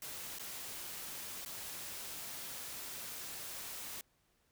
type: noise with dropouts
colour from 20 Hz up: white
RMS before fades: -45 dBFS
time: 0.02-4.01 s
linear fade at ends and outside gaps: 1 ms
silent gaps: 0.386-0.395 / 1.449-1.46 s
effects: pink hiss -75 dBFS RMS until 4.51 s